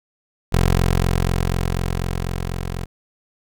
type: tone with level ramp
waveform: 15% pulse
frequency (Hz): 44.08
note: F1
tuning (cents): +17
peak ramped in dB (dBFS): -7 to -19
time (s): 0.52-2.86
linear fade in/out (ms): 20
effects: none